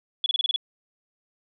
sine tone bursts, 3412 Hz, G#7, 46 cents sharp, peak -20 dBFS, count 7, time 0.24-0.561 s, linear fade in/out 2 ms, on 21 ms, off 29 ms, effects none

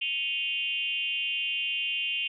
sine tone with frequency modulation, 2789 Hz, F7, 3 cents flat, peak -27 dBFS, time 0.01-2.28 s, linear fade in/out 10 ms, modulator 291 Hz, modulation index 1.1, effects none

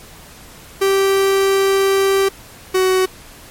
45% pulse tone pair in turn, 390 / 374 Hz, G4 / F#4, -9 / +19 cents, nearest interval minor second, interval 72 cents, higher first, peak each -12 dBFS, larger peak neither, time 0.81-2.29 / 2.74-3.06 s, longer first, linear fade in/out 10 ms, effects pink hiss -40 dBFS RMS until 3.5 s + MP3 64 kbps

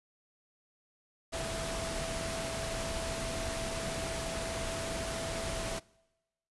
sine tone in noise, 659.3 Hz, E5, in tune, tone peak -38 dBFS, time 1.32-5.8 s, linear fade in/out 20 ms, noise pink, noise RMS -37 dBFS, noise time 1.32-5.8 s, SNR -4 dB, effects noise-tail reverb RT60 1.0 s tail -24 dB re dry + resampled to 24000 Hz

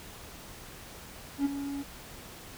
triangle tone with ADSR envelope, 280.5 Hz, C#4, 21 cents sharp, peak -20 dBFS, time 1.38-1.84 s, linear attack 72 ms, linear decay 20 ms, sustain -11 dB, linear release 31 ms, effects pink hiss -47 dBFS RMS until 2.57 s

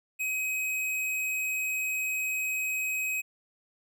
square tone, 2532 Hz, D#7, 30 cents sharp, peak -29 dBFS, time 0.19-3.22 s, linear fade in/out 20 ms, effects none

